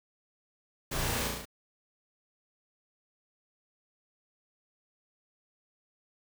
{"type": "noise with echo", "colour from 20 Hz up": "pink", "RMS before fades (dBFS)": -35, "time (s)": [0.91, 1.28], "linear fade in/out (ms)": 10, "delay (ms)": 35, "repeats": 5, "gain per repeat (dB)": -2, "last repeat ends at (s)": 1.455, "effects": []}